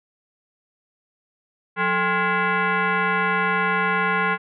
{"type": "tone with frequency modulation", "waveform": "sine", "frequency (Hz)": 180, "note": "F#3", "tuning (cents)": -47, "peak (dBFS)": -18, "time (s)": [1.76, 4.38], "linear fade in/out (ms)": 50, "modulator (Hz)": 619, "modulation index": 3.1, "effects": []}